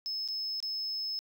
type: tone with dropouts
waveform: sine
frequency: 5200 Hz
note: E8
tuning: 24 cents flat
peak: -30 dBFS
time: 0.06-1.19 s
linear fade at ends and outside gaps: 0 ms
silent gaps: 0.277-0.286 / 0.602-0.627 s
effects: tanh soft clip ceiling -31 dBFS